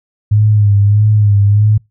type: tone with vibrato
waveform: sine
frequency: 103.83 Hz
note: G#2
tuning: in tune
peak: -6 dBFS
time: 0.31-1.78 s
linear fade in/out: 10 ms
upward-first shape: sine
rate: 1.6 Hz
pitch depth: 51 cents each way
effects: noise-tail reverb RT60 0.2 s tail -25 dB re dry